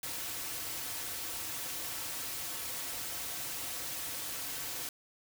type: noise with comb filter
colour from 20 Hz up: white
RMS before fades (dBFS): -39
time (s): 0.03-4.89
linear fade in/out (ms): 2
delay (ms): 4.9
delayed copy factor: -0.55
effects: none